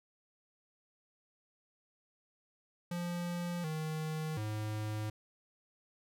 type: tone with pitch steps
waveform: square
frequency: 174.3 / 156.5 / 107.2 Hz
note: F3 / D#3 / A2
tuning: -3 / +10 / -45 cents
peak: -36 dBFS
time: 2.91-5.1 s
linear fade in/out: 5 ms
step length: 730 ms
effects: none